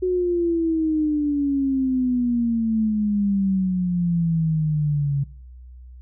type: exponential sweep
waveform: sine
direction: down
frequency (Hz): 370 to 138.59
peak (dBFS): -18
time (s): 0.02-5.24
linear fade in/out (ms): 10
effects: noise-tail reverb RT60 0.5 s tail -21 dB re dry + added 62 Hz sine -39 dBFS peak until 6.01 s